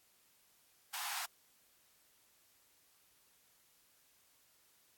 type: high-pass noise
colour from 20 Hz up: pink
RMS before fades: -41 dBFS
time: 0.93-1.26 s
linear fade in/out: 10 ms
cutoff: 710 Hz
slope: 96 dB/octave
effects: white hiss -70 dBFS RMS until 4.97 s + AAC 64 kbps